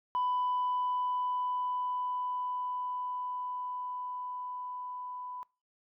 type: tone with level ramp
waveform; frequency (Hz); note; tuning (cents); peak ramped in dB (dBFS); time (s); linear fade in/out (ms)
sine; 996; B5; +14; -26 to -39; 0.15-5.43; 0
effects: noise-tail reverb RT60 0.3 s tail -23 dB re dry + tanh soft clip ceiling -25 dBFS